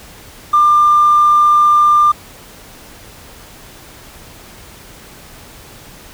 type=tone; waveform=triangle; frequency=1195 Hz; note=D6; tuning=30 cents sharp; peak=-3 dBFS; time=0.53-2.12 s; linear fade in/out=10 ms; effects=tanh soft clip ceiling -4 dBFS + pink hiss -38 dBFS RMS until 6.13 s